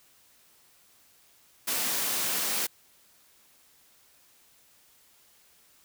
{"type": "high-pass noise", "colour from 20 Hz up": "white", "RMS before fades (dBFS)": -29, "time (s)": [1.67, 2.67], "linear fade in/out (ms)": 10, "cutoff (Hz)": 160, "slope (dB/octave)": 24, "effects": ["white hiss -61 dBFS RMS until 5.84 s"]}